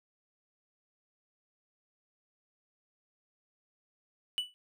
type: tone with exponential decay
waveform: triangle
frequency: 2965 Hz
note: F#7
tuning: 3 cents sharp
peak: -24 dBFS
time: 4.38-4.54 s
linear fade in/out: 0 ms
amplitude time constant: 33 ms
effects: none